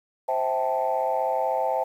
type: chord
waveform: sine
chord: A minor seventh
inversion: first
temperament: equal with one note detuned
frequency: 523.3 / 650.9 / 784 / 880 Hz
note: C5 / E5 / G5 / A5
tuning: 0 / -22 / 0 / 0 cents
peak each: -27 dBFS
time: 0.28-1.84 s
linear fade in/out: 10 ms
effects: tanh soft clip ceiling -14 dBFS + 9-bit